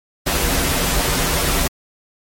pink noise with comb filter, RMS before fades -18 dBFS, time 0.26-1.68 s, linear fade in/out 10 ms, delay 9.4 ms, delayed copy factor -0.8, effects MP3 64 kbps

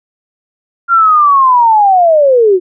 sine linear sweep, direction down, 1396.9 to 349.2 Hz, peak -4 dBFS, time 0.88-2.6 s, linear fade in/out 50 ms, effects none

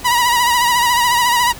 sawtooth tone with vibrato, 967 Hz, B5, 37 cents flat, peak -8 dBFS, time 0.04-1.53 s, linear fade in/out 20 ms, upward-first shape sine, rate 14 Hz, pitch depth 55 cents each way, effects pink hiss -34 dBFS RMS until 1.59 s

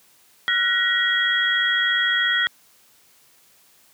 sine tone cluster, 1380 / 1480 / 1903 / 3297 Hz, F6 / F#6 / A#6 / G#7, -21 / 0 / +35 / -13 cents, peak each -29 / -25 / -20 / -23 dBFS, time 0.48-2.47 s, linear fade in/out 0 ms, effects white hiss -56 dBFS RMS until 3.93 s + high-pass 80 Hz 12 dB/octave

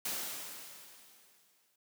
white noise with exponential decay, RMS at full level -35 dBFS, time 0.05-1.76 s, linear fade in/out 5 ms, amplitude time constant 370 ms, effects high-pass 150 Hz 12 dB/octave

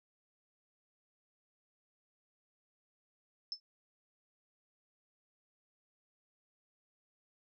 sine tone with exponential decay, 5274 Hz, E8, in tune, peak -32 dBFS, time 3.52-3.6 s, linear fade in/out 1 ms, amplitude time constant 17 ms, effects none

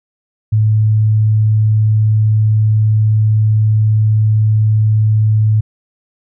sine tone, 108.1 Hz, A2, 30 cents flat, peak -8 dBFS, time 0.52-5.61 s, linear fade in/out 10 ms, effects none

